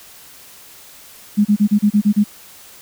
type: tone bursts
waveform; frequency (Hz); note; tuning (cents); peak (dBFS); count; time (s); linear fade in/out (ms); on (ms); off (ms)
sine; 207.5; G#3; -1; -9; 8; 1.37-2.242; 20; 81; 32
effects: white hiss -42 dBFS RMS until 2.81 s